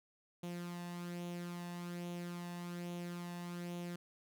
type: tone with flanger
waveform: sawtooth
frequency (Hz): 174.61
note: F3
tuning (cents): 0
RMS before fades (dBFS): -44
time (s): 0.43-3.96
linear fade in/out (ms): 5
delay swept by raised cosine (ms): 0.3 to 1.13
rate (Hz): 1.2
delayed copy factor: +0.5
effects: none